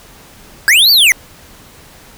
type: linear two-way sweep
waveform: square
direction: up then down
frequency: 1546 to 4711 to 1912 Hz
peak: -6 dBFS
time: 0.68-1.12 s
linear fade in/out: 0 ms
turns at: 0.91 s
effects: pink hiss -40 dBFS RMS until 2.17 s